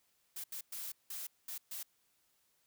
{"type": "noise bursts at uneven times", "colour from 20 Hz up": "blue", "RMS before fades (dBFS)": -43, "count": 6, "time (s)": [[0.36, 0.44], [0.52, 0.61], [0.72, 0.92], [1.1, 1.27], [1.48, 1.58], [1.71, 1.83]], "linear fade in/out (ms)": 5, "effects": ["white hiss -75 dBFS RMS until 2.66 s"]}